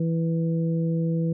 harmonic tone, 164.81 Hz, E3, in tune, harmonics 1 / 2 / 3, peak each -22 / -32 / -32 dBFS, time 0-1.33 s, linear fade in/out 5 ms, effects none

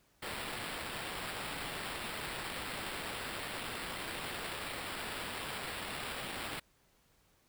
white noise with sample-and-hold, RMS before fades -41 dBFS, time 0.22-6.6 s, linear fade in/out 10 ms, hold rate 6300 Hz, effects pink hiss -70 dBFS RMS until 7.48 s

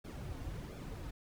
brown noise with flanger, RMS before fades -44 dBFS, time 0.04-1.11 s, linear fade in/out 10 ms, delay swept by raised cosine 1 to 5.2 ms, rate 1.4 Hz, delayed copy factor -0.65, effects none

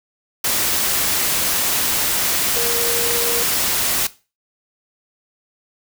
sine tone in noise, 471.9 Hz, A#4, 21 cents sharp, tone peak -24 dBFS, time 2.56-3.43 s, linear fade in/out 5 ms, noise white, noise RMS -19 dBFS, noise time 0.44-4.07 s, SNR -8 dB, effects noise-tail reverb RT60 0.3 s tail -17 dB re dry

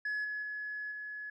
sine tone with level steps, 1697 Hz, G#6, 37 cents sharp, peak -30 / -34 / -36 / -39 dBFS, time 0.05-1.3 s, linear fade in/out 5 ms, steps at 0.24 / 0.42 / 0.91 s, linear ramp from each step 10 ms, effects tanh soft clip ceiling -31 dBFS

